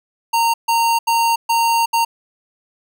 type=tone bursts at uneven times; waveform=square; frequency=923 Hz; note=A#5; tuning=17 cents flat; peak=-14 dBFS; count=5; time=0.33-0.54 / 0.68-0.99 / 1.07-1.36 / 1.49-1.86 / 1.93-2.05 s; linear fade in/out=10 ms; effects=none